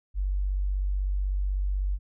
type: tone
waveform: sine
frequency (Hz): 48.04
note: G1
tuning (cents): -34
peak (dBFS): -24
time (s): 0.14-1.99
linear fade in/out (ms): 50
effects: none